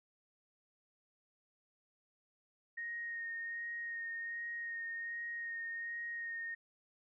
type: tone with vibrato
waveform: sine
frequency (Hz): 1859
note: A#6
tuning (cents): -5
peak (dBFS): -39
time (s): 2.77-6.55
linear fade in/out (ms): 10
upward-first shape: sine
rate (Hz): 1.3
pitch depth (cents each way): 15
effects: none